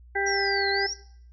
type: harmonic tone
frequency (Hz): 395.9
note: G4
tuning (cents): +17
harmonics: 1 / 2 / 4 / 5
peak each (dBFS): -29 / -29 / -29 / -29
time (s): 0.15-0.87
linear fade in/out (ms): 10
type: linear two-way sweep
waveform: sine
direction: down then up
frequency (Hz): 5770 to 4054 to 5770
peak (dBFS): -29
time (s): 0.26-0.94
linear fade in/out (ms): 10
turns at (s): 0.7
effects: noise-tail reverb RT60 0.6 s tail -18 dB re dry + added 60 Hz sine -47 dBFS peak until 1.32 s